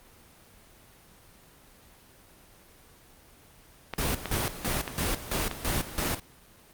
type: clicks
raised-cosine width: 0.3 ms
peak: -15 dBFS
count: 6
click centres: 3.937 / 4.257 / 4.699 / 4.878 / 5.032 / 5.513 s
type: noise with tremolo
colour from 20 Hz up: pink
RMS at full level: -28 dBFS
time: 3.98-6.2 s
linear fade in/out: 5 ms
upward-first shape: square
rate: 3 Hz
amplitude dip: 75%
effects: pink hiss -55 dBFS RMS until 6.73 s + Opus 24 kbps